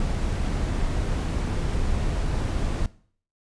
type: noise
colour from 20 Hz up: brown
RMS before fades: -25 dBFS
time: 0-2.86 s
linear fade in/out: 2 ms
effects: noise-tail reverb RT60 0.5 s tail -18 dB re dry + resampled to 22050 Hz